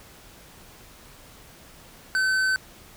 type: tone with tanh clipping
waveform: triangle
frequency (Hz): 1528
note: G6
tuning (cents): -45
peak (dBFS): -22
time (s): 2.15-2.56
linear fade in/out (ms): 0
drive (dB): 16
effects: pink hiss -49 dBFS RMS until 2.96 s